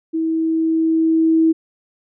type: tone with level ramp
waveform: sine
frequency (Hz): 323.2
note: E4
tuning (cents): -34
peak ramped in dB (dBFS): -17 to -10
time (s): 0.13-1.53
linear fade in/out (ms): 20
effects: none